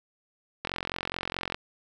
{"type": "click train", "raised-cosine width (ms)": 0.3, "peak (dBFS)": -14, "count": 41, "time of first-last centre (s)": [0.65, 1.545], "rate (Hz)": 44.7, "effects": ["9-bit"]}